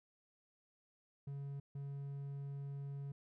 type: tone bursts at uneven times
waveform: triangle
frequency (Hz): 140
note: C#3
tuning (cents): +18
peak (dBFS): -40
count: 2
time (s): 1.27-1.6 / 1.75-3.12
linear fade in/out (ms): 5
effects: none